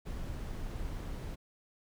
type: noise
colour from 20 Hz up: brown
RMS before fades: -39 dBFS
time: 0.05-1.36 s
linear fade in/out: 20 ms
effects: none